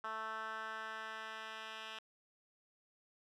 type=tone with band-pass filter sweep; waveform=10% pulse; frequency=220 Hz; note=A3; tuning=in tune; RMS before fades=-45 dBFS; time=0.04-1.99 s; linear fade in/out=2 ms; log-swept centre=1300 to 2500 Hz; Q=2.6; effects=none